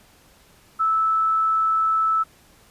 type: tone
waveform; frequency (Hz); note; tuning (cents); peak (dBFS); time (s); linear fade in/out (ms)
sine; 1311; E6; -10; -17; 0.79-2.24; 20
effects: pink hiss -54 dBFS RMS until 2.7 s + resampled to 32000 Hz